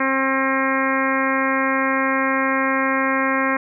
harmonic tone, 267.3 Hz, C4, 37 cents sharp, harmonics 1 / 2 / 3 / 4 / 5 / 6 / 7 / 8 / 9, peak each -23 / -25 / -31 / -23 / -28 / -26 / -26 / -27 / -33 dBFS, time 0-3.57 s, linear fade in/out 5 ms, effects none

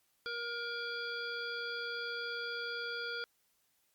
harmonic tone with a mistuned harmonic, 472.4 Hz, A#4, 23 cents sharp, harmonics 1 / 3 / 5 / 7 / 9 / 10, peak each -44 / -39 / -50 / -46 / -55 / -46 dBFS, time 0.26-3.24 s, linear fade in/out 0 ms, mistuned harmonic 7, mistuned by +29 cents, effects white hiss -75 dBFS RMS until 3.94 s + Opus 48 kbps

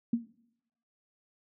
sine tone with exponential decay, 233.1 Hz, A#3, in tune, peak -21 dBFS, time 0.13-0.27 s, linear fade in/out 5 ms, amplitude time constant 29 ms, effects noise-tail reverb RT60 0.8 s tail -20 dB re dry

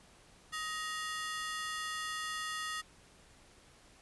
sawtooth ring-modulated tone, 1568 Hz, G6, in tune, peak -30 dBFS, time 0.52-2.82 s, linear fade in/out 20 ms, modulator 308 Hz, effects pink hiss -61 dBFS RMS until 4.01 s + resampled to 24000 Hz

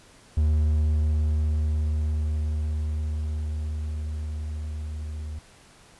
triangle tone with level ramp, 76.4 Hz, D#2, 31 cents flat, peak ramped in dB -16 to -29 dBFS, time 0.37-5.39 s, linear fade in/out 5 ms, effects pink hiss -53 dBFS RMS until 5.99 s + resampled to 24000 Hz

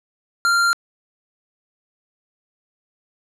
square tone, 1388 Hz, F6, 11 cents flat, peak -15 dBFS, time 0.45-0.73 s, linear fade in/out 0 ms, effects low-pass 9000 Hz 12 dB/octave

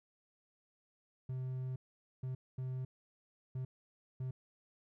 triangle tone bursts at uneven times, 129 Hz, C3, 24 cents flat, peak -35 dBFS, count 5, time 1.29-1.76 / 2.23-2.35 / 2.58-2.85 / 3.55-3.65 / 4.2-4.31 s, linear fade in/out 5 ms, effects none

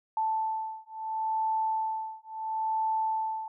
sine beating tone pair, 880 / 880.73 Hz, A5 / A5, 0 / +1 cents, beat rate 0.73 Hz, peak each -31 dBFS, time 0.17-3.48 s, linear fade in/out 2 ms, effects none

